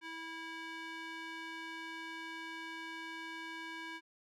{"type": "tone with band-pass filter", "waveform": "square", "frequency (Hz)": 326.4, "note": "E4", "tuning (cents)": -17, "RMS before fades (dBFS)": -45, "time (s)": [0.01, 4.01], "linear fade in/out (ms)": 50, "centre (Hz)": 2000, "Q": 1.3, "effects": []}